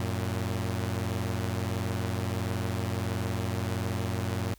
sawtooth tone pair together, 92.5 / 113.98 Hz, F#2 / A#2, 0 / -38 cents, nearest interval major third, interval 362 cents, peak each -27 / -28 dBFS, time 0-4.54 s, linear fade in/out 0 ms, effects added 50 Hz sine -55 dBFS peak until 4.58 s + white hiss -61 dBFS RMS until 4.58 s

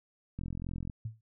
click train, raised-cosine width 5 ms, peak -26 dBFS, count 23, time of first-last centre 0.39-0.898 s, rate 43.3 Hz
sine tone with exponential decay, 111 Hz, A2, 16 cents sharp, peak -31 dBFS, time 1.05-1.21 s, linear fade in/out 5 ms, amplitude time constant 34 ms
effects none

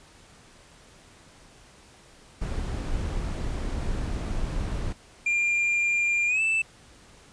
brown noise, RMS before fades -29 dBFS, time 2.41-4.93 s, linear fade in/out 10 ms
triangle tone with pitch glide, 2396 to 2643 Hz, D7 to E7, +34 to +4 cents, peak -20 dBFS, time 5.26-6.62 s, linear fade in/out 5 ms, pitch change +170 cents, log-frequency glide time 6.27-6.41 s
effects pink hiss -53 dBFS RMS until 7.32 s + resampled to 22050 Hz

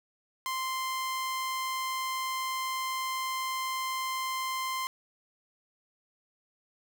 sawtooth tone, 1044 Hz, C6, 4 cents flat, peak -27 dBFS, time 0.46-4.87 s, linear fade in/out 0 ms, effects none

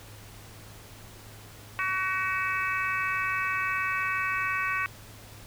harmonic tone with a mistuned harmonic, 377 Hz, F#4, 32 cents sharp, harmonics 3 / 4 / 5 / 6 / 7, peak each -31 / -32 / -33 / -34 / -34 dBFS, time 1.79-4.86 s, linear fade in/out 0 ms, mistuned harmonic 7, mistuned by -22 cents, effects added 105 Hz sine -49 dBFS peak until 5.46 s + pink hiss -49 dBFS RMS until 5.46 s

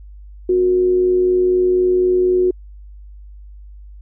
sine tone with amplitude modulation, 364.8 Hz, F#4, 24 cents flat, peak -10 dBFS, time 0.49-2.51 s, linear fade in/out 5 ms, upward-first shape sine, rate 104 Hz, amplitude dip 35%, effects added 50 Hz sine -35 dBFS peak until 4.01 s

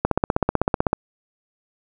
click train, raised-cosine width 1 ms, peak -3 dBFS, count 15, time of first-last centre 0.05-0.931 s, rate 15.9 Hz, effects none

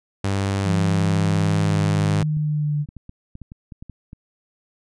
sawtooth tone with pitch glide, 98.4 to 101.17 Hz, G2 to G#2, +7 to -45 cents, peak -16 dBFS, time 0.24-2.23 s, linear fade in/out 5 ms, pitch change +48 cents, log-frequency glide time 0.75-1.54 s
sine linear sweep, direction down, 170.8 to 146.83 Hz, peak -19 dBFS, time 0.64-2.86 s, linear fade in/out 50 ms
clicks, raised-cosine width 5 ms, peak -25 dBFS, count 11, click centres 2.369 / 2.889 / 2.967 / 3.094 / 3.354 / 3.417 / 3.519 / 3.722 / 3.825 / 3.897 / 4.131 s
effects resampled to 22050 Hz

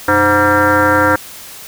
sine tone with frequency modulation, 947 Hz, A#5, 27 cents sharp, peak -8 dBFS, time 0.08-1.16 s, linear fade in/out 5 ms, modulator 214 Hz, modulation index 3.4, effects white hiss -33 dBFS RMS until 1.67 s

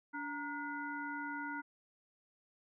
harmonic tone with a mistuned harmonic, 288.2 Hz, D4, 33 cents flat, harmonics 1 / 3 / 5 / 7, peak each -44 / -44 / -42 / -51 dBFS, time 0.13-1.62 s, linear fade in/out 20 ms, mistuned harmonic 3, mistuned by +130 cents, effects none

